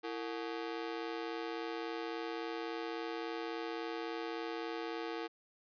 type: ring-modulated tone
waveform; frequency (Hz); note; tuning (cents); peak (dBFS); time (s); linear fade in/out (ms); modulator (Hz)
sawtooth; 395.7; G4; +16; -31; 0.03-5.28; 20; 61.8
effects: resampled to 11025 Hz